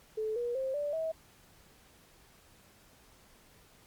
sine tone with pitch steps, 434.7 / 479.6 / 529 / 583.6 / 643.8 Hz, A4 / A#4 / C5 / D5 / E5, -21 / +49 / +19 / -11 / -41 cents, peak -31 dBFS, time 0.17-1.12 s, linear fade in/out 10 ms, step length 190 ms, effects pink hiss -61 dBFS RMS until 3.86 s + Opus 48 kbps

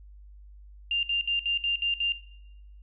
sine tone bursts, 2794 Hz, F7, in tune, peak -24 dBFS, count 7, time 0.91-2.122 s, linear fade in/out 2 ms, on 120 ms, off 62 ms, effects noise-tail reverb RT60 0.9 s tail -18 dB re dry + added 50 Hz sine -46 dBFS peak until 2.82 s

